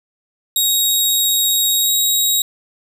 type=tone with pitch glide; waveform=15% pulse; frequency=3779 to 3805 Hz; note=A#7 to A#7; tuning=+23 to +35 cents; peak=-7 dBFS; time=0.56-2.42 s; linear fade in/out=2 ms; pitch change=+12 cents; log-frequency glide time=1.8-1.9 s; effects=none